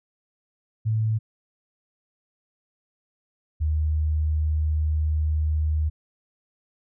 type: tone pair in turn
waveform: sine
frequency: 110 / 77.06 Hz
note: A2 / D#2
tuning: 0 / -16 cents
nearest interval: tritone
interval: 616 cents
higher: first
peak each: -20 dBFS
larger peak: neither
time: 0.85-1.19 / 3.6-5.9 s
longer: second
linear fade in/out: 20 ms
effects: none